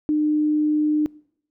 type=tone; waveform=sine; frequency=302.5 Hz; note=D#4; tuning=49 cents flat; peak=-17 dBFS; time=0.09-1.06 s; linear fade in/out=0 ms; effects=noise-tail reverb RT60 0.7 s tail -24 dB re dry